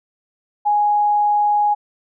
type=tone; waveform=sine; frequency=830.6 Hz; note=G#5; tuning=in tune; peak=-13 dBFS; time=0.65-1.75 s; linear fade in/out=20 ms; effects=none